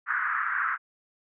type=band-pass noise; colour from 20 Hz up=white; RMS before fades=-28 dBFS; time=0.06-0.78 s; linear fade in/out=50 ms; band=1200 to 1700 Hz; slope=48 dB/octave; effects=none